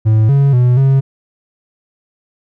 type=tone with pitch steps; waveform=triangle; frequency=109.3 / 139.4 / 123.6 / 135.3 Hz; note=A2 / C#3 / B2 / C#3; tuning=-11 / +10 / +2 / -42 cents; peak=-5 dBFS; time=0.05-1.01 s; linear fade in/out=20 ms; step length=240 ms; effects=none